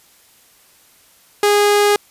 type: tone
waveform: sawtooth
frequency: 411.6 Hz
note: G#4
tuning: 16 cents flat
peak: -7 dBFS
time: 1.43-1.96 s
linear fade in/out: 2 ms
effects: white hiss -51 dBFS RMS until 2.1 s + resampled to 32000 Hz